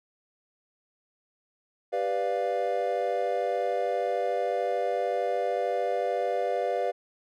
triangle chord, G dominant seventh, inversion none, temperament equal, 392 / 493.9 / 587.3 / 698.5 Hz, G4 / B4 / D5 / F5, 0 / 0 / 0 / 0 cents, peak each -32 / -28 / -29 / -28 dBFS, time 1.92-6.92 s, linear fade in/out 20 ms, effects none

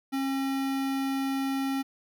square tone with notch filter, 270 Hz, C#4, 45 cents flat, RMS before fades -29 dBFS, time 0.12-1.83 s, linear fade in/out 20 ms, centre 7800 Hz, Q 1.6, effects none

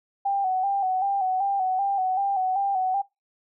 sine tone with vibrato, 770 Hz, G5, 31 cents flat, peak -21 dBFS, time 0.25-3.02 s, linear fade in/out 10 ms, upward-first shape square, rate 2.6 Hz, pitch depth 53 cents each way, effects noise-tail reverb RT60 0.2 s tail -20 dB re dry

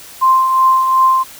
sine tone with tremolo, 1046.5 Hz, C6, in tune, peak -6 dBFS, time 0.21-1.24 s, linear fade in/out 20 ms, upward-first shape triangle, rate 2.7 Hz, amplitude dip 50%, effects white hiss -36 dBFS RMS until 1.39 s

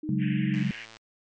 sine tone with vibrato, 305.5 Hz, D#4, 32 cents flat, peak -32 dBFS, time 0.03-0.63 s, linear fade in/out 5 ms, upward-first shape triangle, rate 2.9 Hz, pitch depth 39 cents each way
sine chord, C# suspended fourth, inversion none, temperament equal, 138.59 / 185 / 207.7 Hz, C#3 / F#3 / G#3, 0 / 0 / 0 cents, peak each -28 dBFS, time 0.09-0.71 s, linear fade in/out 2 ms
pink band-pass noise, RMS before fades -41 dBFS, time 0.18-0.87 s, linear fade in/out 50 ms, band 1600 to 3000 Hz, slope 96 dB/octave
click train, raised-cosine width 0.2 ms, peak -29 dBFS, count 49, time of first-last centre 0.54-0.969 s, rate 112 Hz
effects MP3 48 kbps

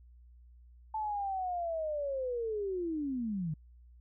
sine linear sweep, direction down, 880 to 146.83 Hz, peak -32 dBFS, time 0.94-3.54 s, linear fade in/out 5 ms, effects added 60 Hz sine -54 dBFS peak until 4 s

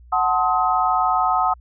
sine chord, F# diminished seventh, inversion none, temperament equal with one note detuned, 740 / 880 / 1046.5 / 1267 Hz, F#5 / A5 / C6 / Eb6, 0 / 0 / 0 / +31 cents, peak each -20 / -23 / -25 / -20 dBFS, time 0.12-1.54 s, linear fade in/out 10 ms, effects added 60 Hz sine -43 dBFS peak until 1.6 s

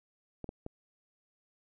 clicks, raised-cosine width 2 ms, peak -26 dBFS, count 3, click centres 0.443 / 0.491 / 0.664 s, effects none

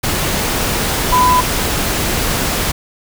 sine tone in noise, 1000 Hz, B5, 21 cents sharp, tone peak -9 dBFS, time 1.12-1.41 s, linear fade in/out 10 ms, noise pink, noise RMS -17 dBFS, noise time 0.03-2.72 s, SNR +5 dB, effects none

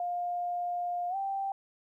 sine tone with pitch glide, 706 to 783.4 Hz, F5 to G5, +19 to -1 cents, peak -30 dBFS, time 0-1.52 s, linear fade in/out 2 ms, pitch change +180 cents, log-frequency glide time 1.09-1.16 s, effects 12-bit

